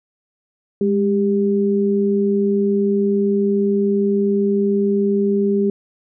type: tone pair together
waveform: sine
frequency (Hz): 204.4 / 397.4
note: G#3 / G4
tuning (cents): -27 / +24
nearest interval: octave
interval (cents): 1151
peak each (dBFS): -17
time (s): 0.81-5.7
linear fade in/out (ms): 2
effects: none